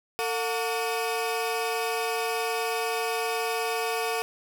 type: tone cluster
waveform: 35% pulse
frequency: 451.2 / 723 / 1142 / 2540 Hz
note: A4 / F#5 / D6 / D#7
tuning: +44 / -40 / -49 / +35 cents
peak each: -28 / -30 / -33 / -33 dBFS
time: 0.19-4.22 s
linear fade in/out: 0 ms
effects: 10-bit